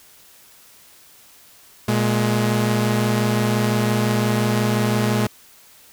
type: tone pair together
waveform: sawtooth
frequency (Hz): 118.14 / 210.5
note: A#2 / G#3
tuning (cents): +24 / +24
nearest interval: minor seventh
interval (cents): 1000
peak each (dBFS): -16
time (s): 1.88-5.27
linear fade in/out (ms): 5
effects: white hiss -49 dBFS RMS until 5.92 s